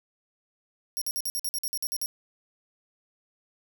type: tone bursts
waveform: 10% pulse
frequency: 5588 Hz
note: F8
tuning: in tune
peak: -22 dBFS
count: 12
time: 0.97-2.06 s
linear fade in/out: 0 ms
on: 45 ms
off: 50 ms
effects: none